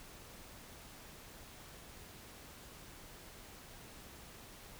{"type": "silence", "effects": ["pink hiss -54 dBFS RMS until 4.79 s"]}